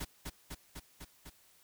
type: noise with echo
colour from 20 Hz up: pink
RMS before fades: -39 dBFS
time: 0-0.05 s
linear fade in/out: 10 ms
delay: 250 ms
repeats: 5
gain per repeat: -2 dB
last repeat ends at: 1.3 s
effects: white hiss -65 dBFS RMS until 1.63 s